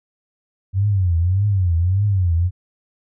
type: tone with vibrato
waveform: sine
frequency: 92.8 Hz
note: F#2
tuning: 6 cents sharp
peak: -14 dBFS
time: 0.73-2.51 s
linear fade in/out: 50 ms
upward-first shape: triangle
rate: 1.7 Hz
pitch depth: 220 cents each way
effects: none